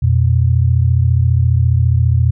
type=tone pair together; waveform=sine; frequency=86.51 / 121.2 Hz; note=F2 / B2; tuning=-16 / -32 cents; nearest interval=tritone; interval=584 cents; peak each=-12 dBFS; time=0.02-2.31 s; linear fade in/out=10 ms; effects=none